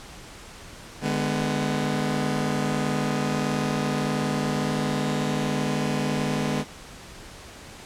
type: chord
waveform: sawtooth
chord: G# diminished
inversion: second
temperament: just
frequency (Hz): 149.51 / 207.7 / 249.2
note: D3 / G#3 / B3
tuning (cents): +31 / 0 / +16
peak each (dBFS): -24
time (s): 1.01-6.65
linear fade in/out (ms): 50
effects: pink hiss -43 dBFS RMS until 7.85 s + low-pass 9000 Hz 12 dB/octave